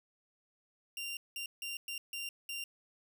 sawtooth tone bursts at uneven times, 2779 Hz, F7, 9 cents flat, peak -35 dBFS, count 6, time 0.97-1.17 / 1.36-1.46 / 1.62-1.77 / 1.88-1.98 / 2.13-2.29 / 2.49-2.64 s, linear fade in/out 2 ms, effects none

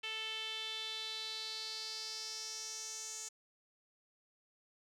sawtooth tone with band-pass filter sweep, 440 Hz, A4, in tune, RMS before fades -43 dBFS, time 0.03-3.29 s, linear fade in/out 10 ms, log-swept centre 2900 to 6800 Hz, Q 4.6, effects none

